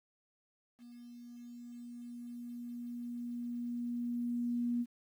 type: tone with level ramp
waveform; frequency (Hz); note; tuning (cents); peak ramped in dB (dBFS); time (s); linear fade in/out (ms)
sine; 240; B3; -49; -50 to -30; 0.78-4.86; 50
effects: 11-bit